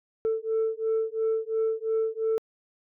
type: beating tone pair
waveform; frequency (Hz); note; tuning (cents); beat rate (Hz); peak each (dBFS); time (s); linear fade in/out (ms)
sine; 443 / 445.9; A4 / A4; +12 / +23; 2.9; -26; 0.25-2.38; 0
effects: tanh soft clip ceiling -20 dBFS